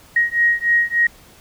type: beating tone pair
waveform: sine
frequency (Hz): 1882 / 1885.4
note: A#6 / A#6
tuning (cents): +16 / +19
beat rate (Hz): 3.4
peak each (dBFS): -17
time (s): 0.16-1.07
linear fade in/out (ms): 5
effects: pink hiss -47 dBFS RMS until 1.4 s